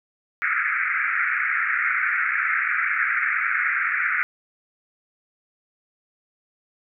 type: band-pass noise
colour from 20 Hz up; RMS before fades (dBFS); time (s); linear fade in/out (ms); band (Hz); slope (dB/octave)
pink; -23; 0.42-4.23; 0; 1300 to 2300; 96
effects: none